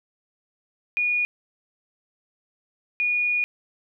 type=tone pair in turn; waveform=sine; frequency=2448 / 2448 Hz; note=D#7 / D#7; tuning=-29 / -29 cents; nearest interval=unison; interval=0 cents; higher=neither; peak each=-20 dBFS; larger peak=neither; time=0.97-1.25 / 3-3.44 s; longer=second; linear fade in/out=0 ms; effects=none